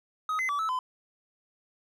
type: tone with pitch steps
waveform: triangle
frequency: 1261 / 2048 / 1151 / 1307 / 1017 Hz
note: D#6 / C7 / D6 / E6 / C6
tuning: +23 / -38 / -35 / -15 / -50 cents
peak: -25 dBFS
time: 0.29-0.79 s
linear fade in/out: 2 ms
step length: 100 ms
effects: none